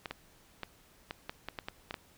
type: clicks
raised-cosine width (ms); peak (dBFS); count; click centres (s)
0.3; -21; 10; 0.058 / 0.11 / 0.633 / 1.109 / 1.295 / 1.486 / 1.588 / 1.685 / 1.909 / 1.942
effects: pink hiss -62 dBFS RMS until 2.17 s